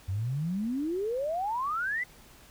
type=exponential sweep; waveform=sine; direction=up; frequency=90.1 to 2054 Hz; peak=-28 dBFS; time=0.08-2.04 s; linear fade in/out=10 ms; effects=added 50 Hz sine -61 dBFS peak until 2.5 s + pink hiss -55 dBFS RMS until 2.5 s